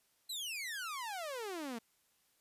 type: exponential sweep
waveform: sawtooth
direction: down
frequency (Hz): 4153 to 219.3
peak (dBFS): -36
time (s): 0.29-1.79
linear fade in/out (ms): 10
effects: white hiss -74 dBFS RMS until 2.4 s + resampled to 32000 Hz